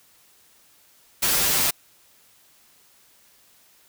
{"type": "noise with comb filter", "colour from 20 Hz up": "white", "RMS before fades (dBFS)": -21, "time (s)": [1.22, 1.71], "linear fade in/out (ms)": 10, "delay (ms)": 9.6, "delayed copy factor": -0.95, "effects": ["white hiss -57 dBFS RMS until 3.88 s"]}